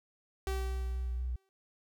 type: tone with vibrato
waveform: sine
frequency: 61.74 Hz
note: B1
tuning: in tune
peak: -32 dBFS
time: 0.47-1.36 s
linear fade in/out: 5 ms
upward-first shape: square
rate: 4.2 Hz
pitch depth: 23 cents each way
type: tone with exponential decay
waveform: sawtooth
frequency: 385.2 Hz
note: G4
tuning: 30 cents flat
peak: -31 dBFS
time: 0.47-1.49 s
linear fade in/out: 0 ms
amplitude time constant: 220 ms
effects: none